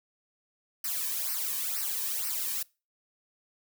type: noise with flanger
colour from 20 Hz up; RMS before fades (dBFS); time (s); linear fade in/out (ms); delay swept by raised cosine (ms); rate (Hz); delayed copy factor
blue; -32; 0.84-2.63; 5; 0.28 to 1.48; 2.1; -0.9
effects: noise-tail reverb RT60 0.3 s tail -24 dB re dry